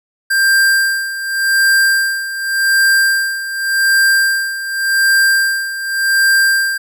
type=tone with tremolo; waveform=square; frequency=1586 Hz; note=G6; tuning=20 cents sharp; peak=-9 dBFS; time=0.3-6.78 s; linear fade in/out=10 ms; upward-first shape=sine; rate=0.87 Hz; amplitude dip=75%; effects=none